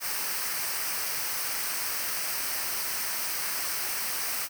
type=noise with comb filter; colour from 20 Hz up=white; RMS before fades=-31 dBFS; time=0-4.49 s; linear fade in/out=50 ms; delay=0.28 ms; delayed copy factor=-0.6; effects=none